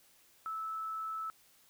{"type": "tone", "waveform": "sine", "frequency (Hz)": 1309, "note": "E6", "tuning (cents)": -13, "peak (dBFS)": -36, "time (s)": [0.46, 1.3], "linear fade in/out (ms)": 0, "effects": ["white hiss -65 dBFS RMS until 1.69 s"]}